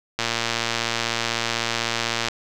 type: click train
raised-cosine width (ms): 0.2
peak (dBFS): -5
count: 244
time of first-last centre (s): 0.19-2.285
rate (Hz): 116
effects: none